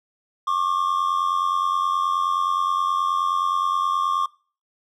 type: tone pair together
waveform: triangle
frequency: 1088.5 / 1178 Hz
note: C#6 / D6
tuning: -32 / +5 cents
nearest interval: minor second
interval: 137 cents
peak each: -21 dBFS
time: 0.47-4.26 s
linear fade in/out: 5 ms
effects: noise-tail reverb RT60 0.4 s tail -22 dB re dry